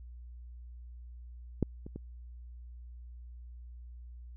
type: clicks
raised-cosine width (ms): 3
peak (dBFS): -14 / -30 / -27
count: 3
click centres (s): 1.627 / 1.865 / 1.96
effects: added 60 Hz sine -45 dBFS peak until 4.36 s